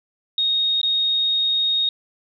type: tone with dropouts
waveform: sine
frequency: 3729 Hz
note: A#7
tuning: in tune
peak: -17 dBFS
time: 0.38-1.89 s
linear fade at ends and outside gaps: 2 ms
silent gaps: 0.815-0.831 s
effects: none